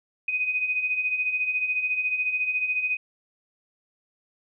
sine beating tone pair, 2489 / 2503 Hz, D#7 / D#7, 0 / +10 cents, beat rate 14 Hz, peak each -31 / -24 dBFS, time 0.28-2.97 s, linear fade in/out 5 ms, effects none

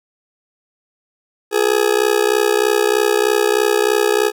40% pulse tone with amplitude modulation, 420 Hz, G#4, 19 cents sharp, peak -8 dBFS, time 1.51-4.32 s, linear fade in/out 50 ms, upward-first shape sine, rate 63.2 Hz, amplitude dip 95%, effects none

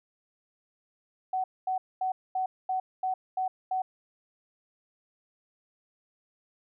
sine tone bursts, 750 Hz, F#5, 23 cents sharp, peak -26 dBFS, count 8, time 1.33-3.82 s, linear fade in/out 5 ms, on 110 ms, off 230 ms, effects none

